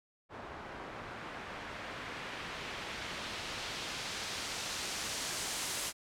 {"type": "noise with low-pass filter sweep", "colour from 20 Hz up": "white", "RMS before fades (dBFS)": -41, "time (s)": [0.29, 5.93], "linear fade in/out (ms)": 50, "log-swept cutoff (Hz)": [1100, 9400], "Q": 0.84, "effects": []}